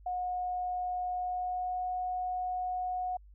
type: tone with pitch glide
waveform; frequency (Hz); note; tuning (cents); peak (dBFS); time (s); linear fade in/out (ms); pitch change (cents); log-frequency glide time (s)
sine; 725 to 730.5; F#5 to F#5; -35 to -22; -31; 0.06-3.17; 5; +13; 1.1-1.89
effects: added 50 Hz sine -52 dBFS peak until 3.34 s